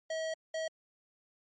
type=tone bursts at uneven times; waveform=square; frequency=641 Hz; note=E5; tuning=49 cents flat; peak=-34 dBFS; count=2; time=0.1-0.34 / 0.54-0.68 s; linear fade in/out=5 ms; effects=MP3 32 kbps